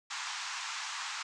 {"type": "band-pass noise", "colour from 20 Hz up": "pink", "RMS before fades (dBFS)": -39, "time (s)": [0.1, 1.23], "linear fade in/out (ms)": 10, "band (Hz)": [880, 7500], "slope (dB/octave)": 48, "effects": []}